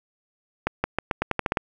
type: accelerating click train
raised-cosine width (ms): 0.5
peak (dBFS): -7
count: 10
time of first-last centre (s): 0.67-1.572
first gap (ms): 170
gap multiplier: 0.86
effects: 8-bit